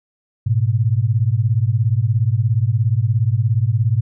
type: beating tone pair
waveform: sine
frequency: 105.6 / 122.6 Hz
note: G#2 / B2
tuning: +29 / -12 cents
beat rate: 17 Hz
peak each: -16 / -17 dBFS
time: 0.46-4.01 s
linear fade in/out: 10 ms
effects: none